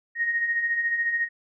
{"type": "beating tone pair", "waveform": "sine", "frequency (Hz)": [1855, 1869], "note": ["A#6", "A#6"], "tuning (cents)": [-9, 4], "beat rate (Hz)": 14, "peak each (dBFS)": [-32, -23], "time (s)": [0.15, 1.29], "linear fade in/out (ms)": 50, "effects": []}